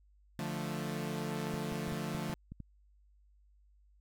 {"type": "chord", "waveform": "sawtooth", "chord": "D minor", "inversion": "none", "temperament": "equal", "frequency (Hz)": [146.83, 174.61, 220], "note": ["D3", "F3", "A3"], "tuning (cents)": [0, 0, 0], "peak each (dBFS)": -36, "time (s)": [0.39, 2.34], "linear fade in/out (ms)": 0}
{"type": "clicks", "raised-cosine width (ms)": 5, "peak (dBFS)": -32, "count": 8, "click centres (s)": [1.541, 1.723, 1.88, 1.923, 2.149, 2.297, 2.52, 2.603]}
{"effects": ["added 50 Hz sine -62 dBFS peak until 4 s"]}